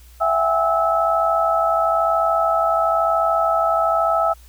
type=tone cluster; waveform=sine; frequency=663 / 756 / 817 / 1303 Hz; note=E5 / F#5 / G#5 / E6; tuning=+10 / +37 / -29 / -20 cents; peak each=-19 / -25 / -24 / -19 dBFS; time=0.2-4.34 s; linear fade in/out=20 ms; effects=added 60 Hz sine -43 dBFS peak until 4.48 s + white hiss -52 dBFS RMS until 4.48 s